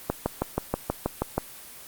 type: click train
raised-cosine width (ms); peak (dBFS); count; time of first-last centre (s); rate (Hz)
1; -9; 9; 0.1-1.38; 6.25
effects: white hiss -44 dBFS RMS until 1.87 s + Opus 24 kbps